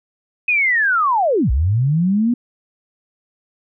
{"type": "linear two-way sweep", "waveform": "sine", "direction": "down then up", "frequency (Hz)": [2539, 55.7, 246.9], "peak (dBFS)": -13, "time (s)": [0.48, 2.34], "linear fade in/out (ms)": 5, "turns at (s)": 1.51, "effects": []}